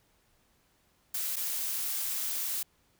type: noise with dropouts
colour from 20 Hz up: blue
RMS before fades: -33 dBFS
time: 1.14-2.63 s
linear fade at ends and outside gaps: 5 ms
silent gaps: 1.359-1.365 s
effects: pink hiss -69 dBFS RMS until 2.99 s